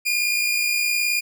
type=tone pair together; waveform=sawtooth; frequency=2413 / 2472 Hz; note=D7 / D#7; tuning=+46 / -12 cents; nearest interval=unison; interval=42 cents; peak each=-17 / -23 dBFS; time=0.05-1.21 s; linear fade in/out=20 ms; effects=none